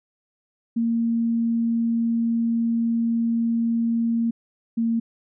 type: tone pair in turn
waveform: sine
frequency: 230.9 / 229.4 Hz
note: A#3 / A#3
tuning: -16 / -28 cents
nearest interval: unison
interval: 12 cents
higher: first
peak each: -19 dBFS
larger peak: neither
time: 0.76-4.31 / 4.77-5 s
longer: first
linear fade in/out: 10 ms
effects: none